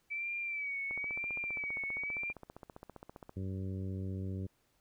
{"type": "tone with vibrato", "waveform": "sine", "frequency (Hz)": 2300, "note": "D7", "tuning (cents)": -37, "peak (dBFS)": -35, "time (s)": [0.1, 2.33], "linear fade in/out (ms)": 20, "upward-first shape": "sine", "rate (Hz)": 1, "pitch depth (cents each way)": 68}
{"type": "click train", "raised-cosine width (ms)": 1, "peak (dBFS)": -33, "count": 37, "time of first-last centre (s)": [0.91, 3.294], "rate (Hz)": 15.1}
{"type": "harmonic tone", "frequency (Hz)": 95.1, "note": "F#2", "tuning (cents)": 48, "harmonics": [1, 2, 3, 4, 5, 6], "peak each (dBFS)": [-37, -42, -47, -49, -54, -59], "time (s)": [3.36, 4.47], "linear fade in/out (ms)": 10}
{"effects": ["pink hiss -74 dBFS RMS until 4.8 s"]}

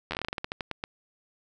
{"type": "slowing click train", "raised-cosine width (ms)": 0.3, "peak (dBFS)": -15, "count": 16, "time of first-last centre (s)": [0.11, 0.839], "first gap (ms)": 11, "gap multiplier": 1.19, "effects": []}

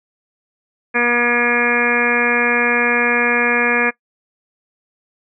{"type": "harmonic tone", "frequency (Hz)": 240, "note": "B3", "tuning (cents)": -49, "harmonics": [1, 2, 3, 4, 5, 6, 7, 8, 9, 10], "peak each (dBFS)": [-23, -21, -27, -26, -25, -29, -17, -28, -21, -21], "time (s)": [0.94, 3.91], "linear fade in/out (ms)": 20, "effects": ["noise-tail reverb RT60 0.1 s tail -21 dB re dry"]}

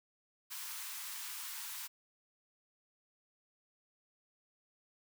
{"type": "high-pass noise", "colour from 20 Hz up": "white", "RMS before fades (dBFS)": -44, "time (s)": [0.5, 1.88], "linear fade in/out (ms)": 20, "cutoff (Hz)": 860, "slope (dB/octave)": 96, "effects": []}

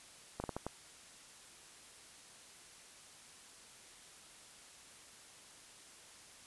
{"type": "slowing click train", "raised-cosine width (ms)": 1, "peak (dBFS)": -24, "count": 5, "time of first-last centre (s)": [0.4, 0.666], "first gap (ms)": 39, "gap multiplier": 1.37, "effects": ["white hiss -57 dBFS RMS until 6.46 s", "resampled to 24000 Hz"]}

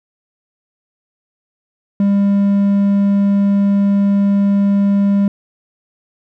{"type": "tone with hard clipping", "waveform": "triangle", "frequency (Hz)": 200, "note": "G3", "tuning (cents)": 35, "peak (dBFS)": -11, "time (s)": [2, 5.28], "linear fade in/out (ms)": 2, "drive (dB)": 6, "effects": []}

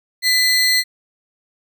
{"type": "tone pair together", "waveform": "40% pulse", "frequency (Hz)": [2000, 4227], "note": ["B6", "C8"], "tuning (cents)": [21, 17], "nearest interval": "octave + minor second", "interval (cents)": 1296, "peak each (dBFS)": -15, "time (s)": [0.22, 0.84], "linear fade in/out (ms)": 50, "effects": []}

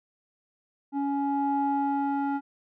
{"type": "tone with low-pass filter sweep", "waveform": "square", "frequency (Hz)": 279.7, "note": "C#4", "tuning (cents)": 16, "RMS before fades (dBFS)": -27, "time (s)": [0.92, 2.41], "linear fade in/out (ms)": 50, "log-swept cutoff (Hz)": [680, 1100], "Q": 3.9, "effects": []}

